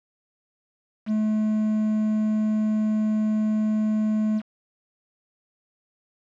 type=tone with quantisation; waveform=triangle; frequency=215.2 Hz; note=A3; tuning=38 cents flat; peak=-18 dBFS; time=1.06-4.42 s; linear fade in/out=50 ms; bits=7; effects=low-pass 3000 Hz 12 dB/octave